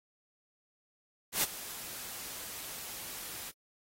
white noise with ADSR envelope, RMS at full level -27 dBFS, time 1.32-3.52 s, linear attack 110 ms, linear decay 25 ms, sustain -16 dB, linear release 32 ms, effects AAC 48 kbps

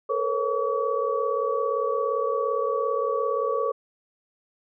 sine tone cluster, 441 / 478.5 / 544 / 1137 Hz, A4 / A#4 / C#5 / C#6, +4 / +45 / -33 / +44 cents, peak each -28 dBFS, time 0.09-3.72 s, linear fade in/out 10 ms, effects none

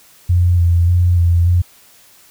sine tone with vibrato, 87.1 Hz, F2, 4 cents flat, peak -9 dBFS, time 0.29-1.62 s, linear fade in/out 10 ms, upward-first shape square, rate 1.7 Hz, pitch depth 25 cents each way, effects white hiss -47 dBFS RMS until 2.3 s

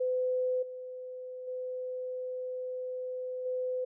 sine tone with level steps, 507 Hz, B4, 45 cents sharp, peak -27 / -39 / -34 / -30 dBFS, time 0-3.85 s, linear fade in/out 10 ms, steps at 0.62 / 1.47 / 3.45 s, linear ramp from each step 10 ms, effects none

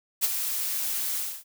blue noise with ADSR envelope, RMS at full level -21 dBFS, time 0.21-1.44 s, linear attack 31 ms, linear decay 27 ms, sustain -8 dB, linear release 260 ms, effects none

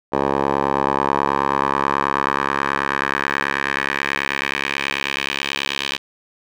10% pulse tone with band-pass filter sweep, 69.3 Hz, C#2, in tune, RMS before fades -21 dBFS, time 0.12-5.98 s, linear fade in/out 20 ms, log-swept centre 700 to 3200 Hz, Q 2.1, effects none

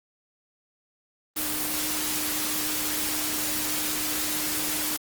sine tone in noise, 305.1 Hz, D#4, 34 cents flat, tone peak -36 dBFS, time 1.36-4.97 s, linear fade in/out 10 ms, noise white, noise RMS -28 dBFS, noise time 1.36-4.97 s, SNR -11 dB, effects Opus 24 kbps

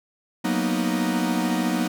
45% pulse chord, B major seventh, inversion second, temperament equal, 185 / 233.1 / 246.9 / 311.1 Hz, F#3 / A#3 / B3 / D#4, 0 / 0 / 0 / 0 cents, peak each -27 dBFS, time 0.44-1.88 s, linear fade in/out 10 ms, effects none

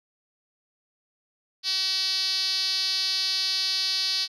5% pulse tone with band-pass filter, 380 Hz, F#4, 46 cents sharp, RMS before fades -26 dBFS, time 1.63-4.28 s, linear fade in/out 50 ms, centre 4600 Hz, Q 5.2, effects none

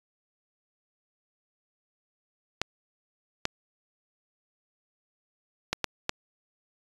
clicks, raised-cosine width 0.2 ms, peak -8 dBFS, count 5, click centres 2.616 / 3.454 / 5.73 / 5.843 / 6.094 s, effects resampled to 24000 Hz

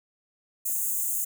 white high-pass noise, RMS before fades -28 dBFS, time 0.65-1.25 s, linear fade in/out 10 ms, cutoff 6500 Hz, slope 96 dB/octave, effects none

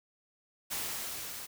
white noise with level ramp, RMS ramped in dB -35 to -43 dBFS, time 0.7-1.47 s, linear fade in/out 20 ms, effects none

